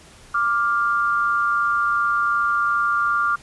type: tone pair together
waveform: sine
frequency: 1177.3 / 1400 Hz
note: D6 / F6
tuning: +4 / +4 cents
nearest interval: minor third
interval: 300 cents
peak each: -20 dBFS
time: 0.34-3.36 s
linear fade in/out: 10 ms
effects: pink hiss -47 dBFS RMS until 3.42 s + resampled to 24000 Hz